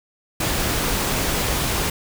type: noise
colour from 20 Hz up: pink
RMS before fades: -22 dBFS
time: 0.4-1.9 s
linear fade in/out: 5 ms
effects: none